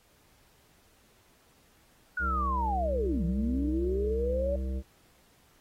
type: linear two-way sweep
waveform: sine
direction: down then up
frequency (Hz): 1485 to 162.5 to 579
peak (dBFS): -28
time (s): 2.17-4.56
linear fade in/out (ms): 5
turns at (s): 3.24
type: harmonic tone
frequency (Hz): 65.41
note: C2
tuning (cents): 0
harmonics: 1 / 3 / 5 / 7 / 9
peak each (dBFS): -30 / -40 / -44 / -47 / -49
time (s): 2.19-4.83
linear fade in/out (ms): 50
effects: pink hiss -64 dBFS RMS until 5.6 s + AAC 48 kbps